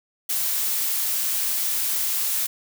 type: noise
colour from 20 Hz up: blue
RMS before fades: -24 dBFS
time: 0.29-2.47 s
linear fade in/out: 10 ms
effects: none